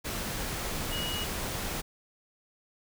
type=tone in noise; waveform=sine; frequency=2900 Hz; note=F#7; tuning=35 cents flat; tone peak=-34 dBFS; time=0.91-1.25 s; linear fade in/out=20 ms; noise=pink; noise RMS=-34 dBFS; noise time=0.04-1.82 s; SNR=-3 dB; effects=none